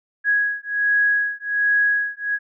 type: beating tone pair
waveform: sine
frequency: 1661.2 / 1662.5 Hz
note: G#6 / G#6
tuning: 0 / +1 cents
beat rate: 1.3 Hz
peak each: -20 dBFS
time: 0.24-2.39 s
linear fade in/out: 50 ms
effects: none